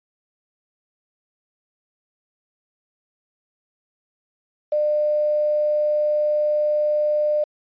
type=tone with quantisation; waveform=sine; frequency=600 Hz; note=D5; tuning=37 cents sharp; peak=-17 dBFS; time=4.72-7.44 s; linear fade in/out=5 ms; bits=7; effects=resampled to 11025 Hz